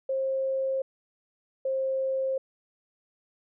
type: tone pair in turn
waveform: sine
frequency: 533 / 530.9 Hz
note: C5 / C5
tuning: +32 / +25 cents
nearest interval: unison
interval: 7 cents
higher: first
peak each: -25 dBFS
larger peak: neither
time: 0.09-0.82 / 1.65-2.38 s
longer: neither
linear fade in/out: 5 ms
effects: none